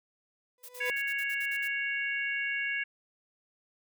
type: tone with exponential growth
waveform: 35% pulse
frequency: 497.5 Hz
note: B4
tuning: 13 cents sharp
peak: -29 dBFS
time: 0.58-0.9 s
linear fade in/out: 1 ms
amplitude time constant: 68 ms
type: noise bursts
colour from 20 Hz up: blue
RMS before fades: -46 dBFS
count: 10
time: 0.63-1.68 s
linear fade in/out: 10 ms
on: 60 ms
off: 50 ms
type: harmonic tone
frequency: 554.4 Hz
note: C#5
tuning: in tune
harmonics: 3 / 4 / 5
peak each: -33 / -33 / -37 dBFS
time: 0.8-2.84 s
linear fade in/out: 10 ms
effects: none